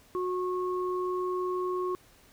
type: tone pair together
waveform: sine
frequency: 364.7 / 1093 Hz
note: F#4 / C#6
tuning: -25 / -25 cents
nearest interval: octave + perfect fifth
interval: 1900 cents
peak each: -29 / -34 dBFS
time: 0.15-1.95 s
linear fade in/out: 0 ms
effects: pink hiss -59 dBFS RMS until 2.32 s